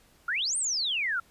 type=exponential two-way sweep; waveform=sine; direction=up then down; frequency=1333 to 9130 to 1333 Hz; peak=-26 dBFS; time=0.28-1.2 s; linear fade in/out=5 ms; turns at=0.57 s; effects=pink hiss -61 dBFS RMS until 1.3 s + resampled to 32000 Hz